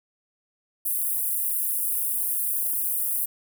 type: high-pass noise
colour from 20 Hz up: pink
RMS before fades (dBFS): -26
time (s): 0.85-3.26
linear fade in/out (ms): 10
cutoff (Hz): 9800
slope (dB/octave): 48
effects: none